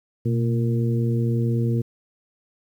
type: harmonic tone with a mistuned harmonic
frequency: 115.7 Hz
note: A#2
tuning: 13 cents flat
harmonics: 1 / 2 / 3 / 4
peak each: -20 / -26 / -30 / -32 dBFS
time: 0.25-1.82 s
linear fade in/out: 10 ms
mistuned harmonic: 1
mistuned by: +75 cents
effects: 9-bit